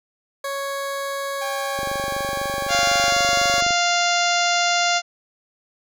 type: tone with pitch glide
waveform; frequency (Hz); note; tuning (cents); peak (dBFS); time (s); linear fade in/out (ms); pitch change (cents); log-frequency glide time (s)
20% pulse; 554.4 to 558.9; C#5 to C#5; 0 to +14; -20; 0.44-3.61; 5; +14; 1.57-2.98
type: tone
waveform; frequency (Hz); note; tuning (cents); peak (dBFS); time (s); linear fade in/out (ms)
sawtooth; 799; G5; +33; -25; 1.41-3.11; 10
type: click train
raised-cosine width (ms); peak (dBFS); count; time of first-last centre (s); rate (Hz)
2; -19; 47; 1.79-3.707; 24
type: harmonic tone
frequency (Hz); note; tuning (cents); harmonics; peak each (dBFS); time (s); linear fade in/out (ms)
698.5; F5; 0; 1 / 2 / 3 / 4 / 5 / 6 / 7 / 8 / 9 / 10; -21 / -24 / -26 / -27 / -28 / -29 / -29 / -30 / -31 / -31; 2.68-5.02; 50
effects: none